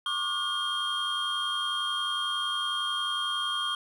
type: tone cluster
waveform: triangle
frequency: 1091 / 1182 / 1432 / 3216 Hz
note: C#6 / D6 / F6 / G7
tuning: -28 / +11 / +43 / +44 cents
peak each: -35 / -33 / -35 / -28 dBFS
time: 0.06-3.75 s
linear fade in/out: 2 ms
effects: none